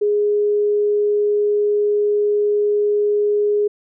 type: tone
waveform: sine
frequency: 414.8 Hz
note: G#4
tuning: 2 cents flat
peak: -14 dBFS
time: 0.01-3.68 s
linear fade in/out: 10 ms
effects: none